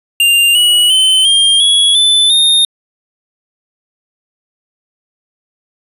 square tone with pitch steps, 2794 / 2924 / 3061 / 3204 / 3353 / 3510 / 3674 Hz, F7 / F#7 / G7 / G7 / G#7 / A7 / A#7, 0 / -21 / -42 / +37 / +16 / -5 / -26 cents, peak -7 dBFS, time 0.2-2.65 s, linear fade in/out 2 ms, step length 350 ms, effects resampled to 32000 Hz

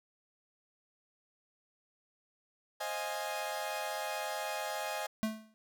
sawtooth chord, F minor seventh, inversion second, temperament equal with one note detuned, 526.6 / 622.3 / 698.5 / 830.6 Hz, C5 / Eb5 / F5 / Ab5, +11 / 0 / 0 / 0 cents, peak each -40 / -36 / -41 / -35 dBFS, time 2.8-5.07 s, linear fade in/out 10 ms
square tone with exponential decay, 218.4 Hz, A3, 13 cents flat, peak -28 dBFS, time 5.23-5.54 s, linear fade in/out 0 ms, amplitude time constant 66 ms
effects none

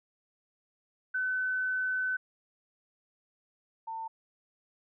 sine tone pair in turn, 1513 / 899.6 Hz, F#6 / A5, +38 / +38 cents, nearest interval major sixth, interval 900 cents, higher first, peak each -28 / -35 dBFS, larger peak first, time 1.14-2.17 / 3.87-4.08 s, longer first, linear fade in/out 10 ms, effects none

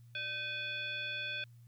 sine tone with frequency modulation, 2489 Hz, D#7, in tune, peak -36 dBFS, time 0.15-1.44 s, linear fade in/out 2 ms, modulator 948 Hz, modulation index 1.2, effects added 118 Hz sine -54 dBFS peak until 1.67 s + white hiss -75 dBFS RMS until 1.67 s

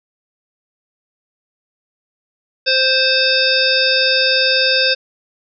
harmonic tone, 523.3 Hz, C5, in tune, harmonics 1 / 3 / 5 / 7 / 9 / 10, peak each -19 / -19 / -19 / -19 / -19 / -19 dBFS, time 2.66-4.95 s, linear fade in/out 20 ms, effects none

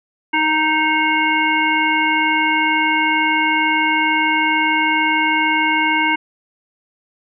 harmonic tone, 311.1 Hz, D#4, in tune, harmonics 1 / 3 / 5 / 7 / 9, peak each -22 / -18 / -22 / -18 / -24 dBFS, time 0.33-6.16 s, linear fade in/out 10 ms, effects none

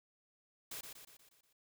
white noise with echo, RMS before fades -45 dBFS, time 0.71-0.81 s, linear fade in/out 5 ms, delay 120 ms, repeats 6, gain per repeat -5 dB, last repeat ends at 1.53 s, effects none

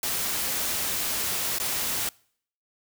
white noise with dropouts, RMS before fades -28 dBFS, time 0.03-2.09 s, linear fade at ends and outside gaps 2 ms, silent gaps 1.585-1.599 s, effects noise-tail reverb RT60 0.6 s tail -25 dB re dry

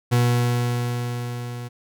40% pulse tone with level ramp, 121.2 Hz, B2, 32 cents flat, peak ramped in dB -14 to -30 dBFS, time 0.11-1.69 s, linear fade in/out 20 ms, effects none

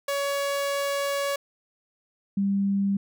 sawtooth / sine tone pair in turn, 562 / 198.01 Hz, C#5 / G3, +24 / +18 cents, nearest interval octave + tritone, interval 1806 cents, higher first, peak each -21 dBFS, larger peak neither, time 0.08-1.36 / 2.37-2.97 s, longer first, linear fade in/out 5 ms, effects none

